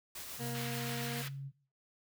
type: noise with tremolo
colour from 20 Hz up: white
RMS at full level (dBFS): -44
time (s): 0.15-1.28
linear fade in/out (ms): 5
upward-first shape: sine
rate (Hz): 7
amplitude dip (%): 30
type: tone with pitch glide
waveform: sine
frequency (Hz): 130.81 to 137.63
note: C3 to C#3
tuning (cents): 0 to -12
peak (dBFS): -39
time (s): 0.38-1.52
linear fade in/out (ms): 50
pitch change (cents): +88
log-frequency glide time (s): 0.77-1.32
type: tone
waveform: 20% pulse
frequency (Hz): 236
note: A#3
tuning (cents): +22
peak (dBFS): -35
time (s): 0.39-1.23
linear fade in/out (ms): 20
type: band-pass noise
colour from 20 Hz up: pink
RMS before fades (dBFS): -46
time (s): 0.54-1.29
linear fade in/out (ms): 10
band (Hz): 1300 to 4900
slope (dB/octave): 24
effects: noise-tail reverb RT60 0.4 s tail -17 dB re dry